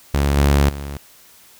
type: tone with level steps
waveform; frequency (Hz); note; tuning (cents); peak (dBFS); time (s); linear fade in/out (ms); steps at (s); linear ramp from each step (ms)
sawtooth; 70.8; C#2; +37; -11 / -8 / -23; 0.14-0.97; 0; 0.37 / 0.69; 5
effects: white hiss -48 dBFS RMS until 1.59 s